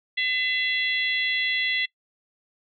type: harmonic tone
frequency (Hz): 675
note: E5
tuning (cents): +41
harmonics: 3 / 4 / 5 / 6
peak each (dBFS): -24 / -31 / -28 / -36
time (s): 0.17-1.86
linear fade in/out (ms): 10
effects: noise-tail reverb RT60 0.1 s tail -22 dB re dry